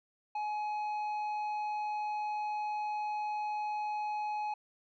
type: tone with tanh clipping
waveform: sine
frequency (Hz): 843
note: G#5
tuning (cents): +26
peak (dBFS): -34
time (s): 0.35-4.54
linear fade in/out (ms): 5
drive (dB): 7
effects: none